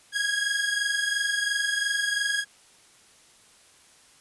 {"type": "tone pair together", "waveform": "sawtooth", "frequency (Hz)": [1638.3, 1661.2], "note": ["G#6", "G#6"], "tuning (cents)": [-24, 0], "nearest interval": "unison", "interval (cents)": 24, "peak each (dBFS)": [-23, -24], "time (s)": [0.12, 2.45], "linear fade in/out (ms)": 50, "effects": ["white hiss -56 dBFS RMS until 4.2 s", "resampled to 24000 Hz"]}